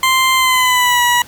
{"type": "tone with pitch glide", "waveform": "20% pulse", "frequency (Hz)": [1045, 969.4], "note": ["C6", "B5"], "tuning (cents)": [-2, -32], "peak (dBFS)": -5, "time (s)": [0.03, 1.22], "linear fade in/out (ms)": 2, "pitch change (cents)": -130, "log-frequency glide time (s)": [0.35, 1.02], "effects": ["pink hiss -39 dBFS RMS until 1.27 s", "MP3 96 kbps"]}